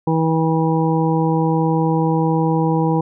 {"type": "harmonic tone", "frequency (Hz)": 161.4, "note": "E3", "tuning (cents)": -36, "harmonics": [1, 2, 3, 5, 6], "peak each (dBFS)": [-17, -20, -22, -24, -25], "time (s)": [0.07, 3.01], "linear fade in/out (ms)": 5, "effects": []}